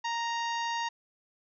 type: harmonic tone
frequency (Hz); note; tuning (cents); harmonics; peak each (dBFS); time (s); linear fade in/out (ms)
932; A#5; -1; 1 / 2 / 3 / 4 / 5 / 6 / 7; -31 / -37 / -41 / -43 / -45 / -47 / -48; 0.04-0.89; 10
effects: none